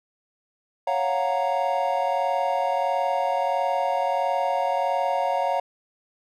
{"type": "chord", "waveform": "triangle", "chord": "Gb major seventh", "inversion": "second", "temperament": "equal", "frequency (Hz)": [554.4, 698.5, 740, 932.3], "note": ["Db5", "F5", "Gb5", "Bb5"], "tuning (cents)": [0, 0, 0, 0], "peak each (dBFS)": -25, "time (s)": [0.87, 5.6], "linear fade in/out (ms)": 5, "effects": []}